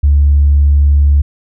sine tone, 71.8 Hz, D2, 39 cents flat, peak -4 dBFS, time 0.03-1.22 s, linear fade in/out 10 ms, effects tanh soft clip ceiling -1 dBFS

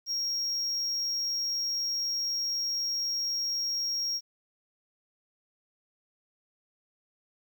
triangle tone, 5588 Hz, F8, in tune, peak -27 dBFS, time 0.06-4.21 s, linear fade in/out 50 ms, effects 10-bit

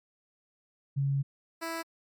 sine / 10% pulse tone pair in turn, 138.59 / 329.6 Hz, C#3 / E4, 0 / 0 cents, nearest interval octave + minor third, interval 1500 cents, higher second, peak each -25 dBFS, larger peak neither, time 0.96-1.23 / 1.61-1.83 s, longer first, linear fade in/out 20 ms, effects MP3 96 kbps

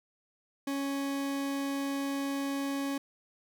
40% pulse tone, 277.2 Hz, C#4, in tune, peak -30 dBFS, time 0.67-2.98 s, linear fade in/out 5 ms, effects none

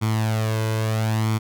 sawtooth tone with flanger, 110 Hz, A2, in tune, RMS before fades -22 dBFS, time 0.01-1.39 s, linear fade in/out 20 ms, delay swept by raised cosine 0.89 to 1.99 ms, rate 0.75 Hz, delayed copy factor +0.6, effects none

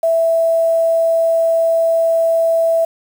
sine tone with quantisation, 659.3 Hz, E5, in tune, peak -11 dBFS, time 0.03-2.85 s, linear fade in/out 5 ms, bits 6, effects none

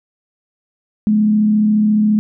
sine tone with frequency modulation, 212.4 Hz, G#3, 39 cents sharp, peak -10 dBFS, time 1.07-2.19 s, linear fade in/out 0 ms, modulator 34.4 Hz, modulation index 0.27, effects none

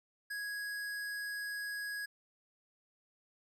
sine tone with hard clipping, 1661.2 Hz, G#6, in tune, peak -39 dBFS, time 0.3-2.06 s, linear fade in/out 10 ms, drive 17 dB, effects none

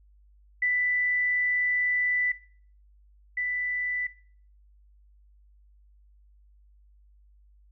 sine tone pair in turn, 1984 / 1984 Hz, B6 / B6, +7 / +7 cents, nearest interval unison, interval 0 cents, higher neither, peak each -22 / -26 dBFS, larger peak first, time 0.62-2.32 / 3.37-4.07 s, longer first, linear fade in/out 5 ms, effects noise-tail reverb RT60 0.5 s tail -19 dB re dry + added 50 Hz sine -55 dBFS peak until 7.71 s

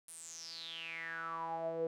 sawtooth tone with band-pass filter sweep, 164.81 Hz, E3, in tune, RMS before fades -42 dBFS, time 0.08-1.87 s, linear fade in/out 2 ms, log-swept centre 10000 to 460 Hz, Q 9.4, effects none

